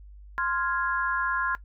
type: chord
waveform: sine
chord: F minor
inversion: second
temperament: equal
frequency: 1046.5 / 1396.9 / 1661.2 Hz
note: C6 / F6 / Ab6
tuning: 0 / 0 / 0 cents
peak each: -29 dBFS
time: 0.38-1.55 s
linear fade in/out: 0 ms
effects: noise-tail reverb RT60 0.1 s tail -18 dB re dry + added 50 Hz sine -44 dBFS peak until 1.64 s